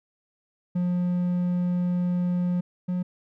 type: tone pair in turn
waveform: triangle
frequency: 177.9 / 180.18 Hz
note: F3 / F#3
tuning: +32 / -46 cents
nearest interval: unison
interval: 22 cents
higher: second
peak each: -20 / -22 dBFS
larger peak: first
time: 0.75-2.61 / 2.88-3.03 s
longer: first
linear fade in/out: 10 ms
effects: none